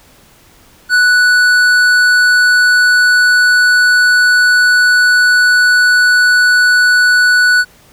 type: tone with tanh clipping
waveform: sine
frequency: 1480 Hz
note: F#6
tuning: in tune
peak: -8 dBFS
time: 0.89-7.65 s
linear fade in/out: 50 ms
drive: 12 dB
effects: pink hiss -45 dBFS RMS until 7.92 s